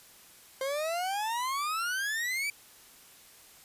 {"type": "exponential sweep", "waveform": "40% pulse", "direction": "up", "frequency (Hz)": [523.3, 2349], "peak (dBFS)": -29, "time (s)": [0.61, 2.5], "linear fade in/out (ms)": 2, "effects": ["white hiss -55 dBFS RMS until 3.64 s", "resampled to 32000 Hz"]}